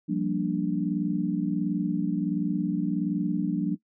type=chord; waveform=sine; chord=G minor seventh; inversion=third; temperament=equal; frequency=174.61 / 196 / 233.1 / 293.7 Hz; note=F3 / G3 / Bb3 / D4; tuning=0 / 0 / 0 / 0 cents; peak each=-29 / -30 / -32 / -28 dBFS; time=0.08-3.76 s; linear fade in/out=20 ms; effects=noise-tail reverb RT60 0.1 s tail -18 dB re dry